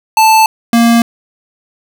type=tone pair in turn; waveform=square; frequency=880 / 233.1 Hz; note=A5 / A#3; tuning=0 / 0 cents; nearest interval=octave + major seventh; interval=2300 cents; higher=first; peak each=-5 / -6 dBFS; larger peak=first; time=0.17-0.46 / 0.73-1.02 s; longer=neither; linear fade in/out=2 ms; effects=none